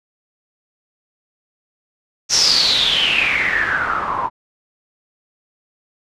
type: noise with low-pass filter sweep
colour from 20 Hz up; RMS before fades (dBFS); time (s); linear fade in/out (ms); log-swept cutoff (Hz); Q
white; -17; 2.29-4.3; 50; 5900 to 940; 9.6
effects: none